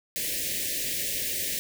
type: band-stop noise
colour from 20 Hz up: white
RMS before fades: -30 dBFS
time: 0.16-1.59 s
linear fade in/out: 0 ms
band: 630 to 1700 Hz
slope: 96 dB/octave
effects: none